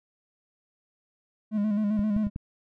triangle tone with vibrato, 209.5 Hz, G#3, 15 cents sharp, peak -21 dBFS, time 1.51-2.3 s, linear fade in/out 50 ms, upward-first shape square, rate 7.6 Hz, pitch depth 46 cents each way
clicks, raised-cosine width 5 ms, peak -21 dBFS, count 4, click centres 1.993 / 2.165 / 2.268 / 2.361 s
effects none

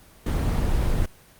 brown noise, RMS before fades -22 dBFS, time 0.26-1.06 s, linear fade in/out 5 ms, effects pink hiss -52 dBFS RMS until 1.39 s + Opus 24 kbps

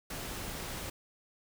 pink noise, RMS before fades -40 dBFS, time 0.1-0.9 s, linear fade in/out 5 ms, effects none

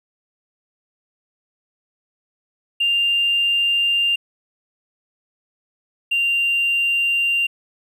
triangle tone pair in turn, 2794 / 2780 Hz, F7 / F7, 0 / -9 cents, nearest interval unison, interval 9 cents, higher first, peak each -12 / -13 dBFS, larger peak first, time 2.8-4.16 / 6.11-7.47 s, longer neither, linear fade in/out 10 ms, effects tanh soft clip ceiling -13 dBFS

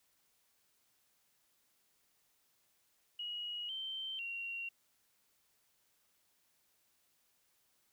sine tone with pitch steps, 2900 / 3115 / 2751 Hz, F#7 / G7 / F7, -35 / -12 / -27 cents, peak -39 dBFS, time 3.19-4.69 s, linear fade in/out 5 ms, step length 500 ms, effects white hiss -75 dBFS RMS until 7.92 s

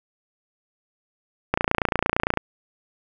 click train, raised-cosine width 0.5 ms, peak -4 dBFS, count 25, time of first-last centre 1.54-2.373 s, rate 28.8 Hz, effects none

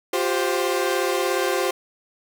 sawtooth chord, F suspended second, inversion none, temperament equal with one note detuned, 354.9 / 392 / 523.3 Hz, F4 / G4 / C5, +28 / 0 / 0 cents, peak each -21 dBFS, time 0.13-1.71 s, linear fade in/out 5 ms, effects none

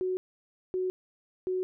sine tone bursts, 370 Hz, F#4, in tune, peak -27 dBFS, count 3, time 0.01-1.63 s, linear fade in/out 0 ms, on 160 ms, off 570 ms, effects none

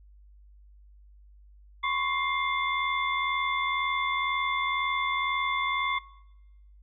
sine tone cluster, 1017 / 1099 / 2105 / 3477 Hz, C6 / C#6 / C7 / A7, -50 / -15 / +10 / -21 cents, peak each -34 / -29 / -30 / -36 dBFS, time 1.83-5.99 s, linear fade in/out 10 ms, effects noise-tail reverb RT60 1.0 s tail -22 dB re dry + added 50 Hz sine -51 dBFS peak until 6.82 s

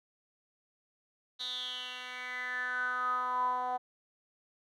10% pulse tone with band-pass filter sweep, 250.7 Hz, B3, 26 cents sharp, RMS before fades -35 dBFS, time 1.39-3.78 s, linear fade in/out 20 ms, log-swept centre 3900 to 800 Hz, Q 8.4, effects none

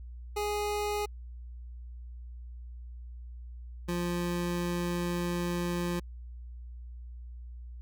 25% pulse tone pair in turn, 415.3 / 174.61 Hz, G#4 / F3, 0 / 0 cents, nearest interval octave + minor third, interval 1500 cents, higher first, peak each -26 dBFS, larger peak neither, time 0.36-1.06 / 3.88-6 s, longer second, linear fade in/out 10 ms, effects added 60 Hz sine -41 dBFS peak until 7.81 s

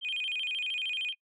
sine tone with vibrato, 2794 Hz, F7, in tune, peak -29 dBFS, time 0.01-1.15 s, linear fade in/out 50 ms, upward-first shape square, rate 13 Hz, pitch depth 210 cents each way, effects noise-tail reverb RT60 0.1 s tail -26 dB re dry + tanh soft clip ceiling -26 dBFS

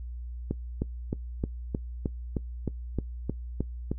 click train, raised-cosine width 3 ms, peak -15 dBFS, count 12, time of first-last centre 0.51-3.916 s, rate 3.23 Hz, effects noise-tail reverb RT60 0.1 s tail -20 dB re dry + added 60 Hz sine -35 dBFS peak until 3.98 s

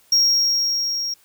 triangle tone with level ramp, 5588 Hz, F8, in tune, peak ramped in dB -11 to -22 dBFS, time 0.12-1.14 s, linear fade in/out 5 ms, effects white hiss -56 dBFS RMS until 1.24 s

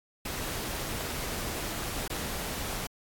pink noise with dropouts, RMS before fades -35 dBFS, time 0.25-2.87 s, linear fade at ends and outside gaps 5 ms, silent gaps 2.079-2.099 s, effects AAC 64 kbps

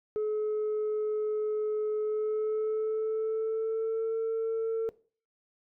sine tone with pitch glide, 427 to 449.5 Hz, G#4 to A4, +48 to +37 cents, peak -25 dBFS, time 0.16-4.89 s, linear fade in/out 0 ms, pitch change +89 cents, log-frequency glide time 2-4.14 s, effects noise-tail reverb RT60 0.4 s tail -20 dB re dry + tanh soft clip ceiling -26 dBFS

